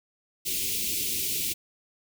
white band-stop noise, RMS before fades -29 dBFS, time 0.45-1.54 s, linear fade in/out 20 ms, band 440 to 2300 Hz, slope 48 dB/octave, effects none

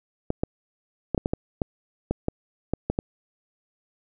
clicks, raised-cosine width 2 ms, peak -10 dBFS, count 12, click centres 0.304 / 0.435 / 1.147 / 1.178 / 1.259 / 1.335 / 1.618 / 2.11 / 2.284 / 2.736 / 2.9 / 2.989 s, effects none

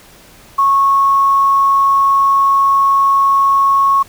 sine tone with quantisation, 1100 Hz, C#6, 14 cents flat, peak -8 dBFS, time 0.58-4.03 s, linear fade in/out 10 ms, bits 6, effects pink hiss -42 dBFS RMS until 4.08 s

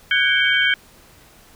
sine tone cluster, 1494 / 1633 / 2249 / 3138 Hz, F#6 / G#6 / C#7 / G7, +16 / -30 / +24 / +1 cents, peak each -20 dBFS, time 0.11-0.74 s, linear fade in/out 2 ms, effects pink hiss -49 dBFS RMS until 1.55 s

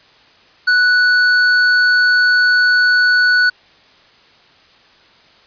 square tone, 1480 Hz, F#6, in tune, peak -10 dBFS, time 0.67-3.5 s, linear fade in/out 10 ms, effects white hiss -48 dBFS RMS until 5.46 s + resampled to 11025 Hz

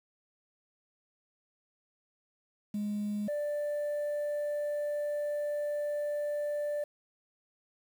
sine tone pair in turn, 207.7 / 588.7 Hz, G#3 / D5, 0 / +4 cents, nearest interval octave + tritone, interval 1804 cents, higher second, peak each -29 / -28 dBFS, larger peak second, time 2.74-3.28 / 3.28-6.84 s, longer second, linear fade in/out 5 ms, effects tanh soft clip ceiling -29 dBFS + 9-bit

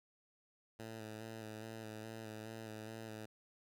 10% pulse tone with vibrato, 110.4 Hz, A2, 6 cents sharp, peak -38 dBFS, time 0.79-3.26 s, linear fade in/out 10 ms, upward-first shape square, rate 2.4 Hz, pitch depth 27 cents each way, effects none

